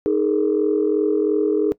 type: chord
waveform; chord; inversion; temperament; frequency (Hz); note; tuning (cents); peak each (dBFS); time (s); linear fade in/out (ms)
sine; D# suspended fourth; none; equal with one note detuned; 311.1 / 415.3 / 458.2; D#4 / G#4 / A#4; 0 / 0 / -30; -20 / -18 / -22; 0.06-1.72; 0
effects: noise-tail reverb RT60 0.1 s tail -20 dB re dry + tanh soft clip ceiling -8 dBFS